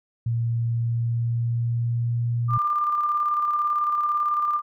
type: tone with pitch glide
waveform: sine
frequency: 116.54 to 118.44 Hz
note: A#2 to A#2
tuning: 0 to +28 cents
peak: -21 dBFS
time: 0.26-2.58 s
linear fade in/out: 5 ms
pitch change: +28 cents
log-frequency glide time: 0.64-2.28 s
type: tone with tremolo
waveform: sine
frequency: 1194 Hz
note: D6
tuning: 28 cents sharp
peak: -19 dBFS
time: 2.48-4.62 s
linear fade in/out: 50 ms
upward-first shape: square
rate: 18 Hz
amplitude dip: 30%
effects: none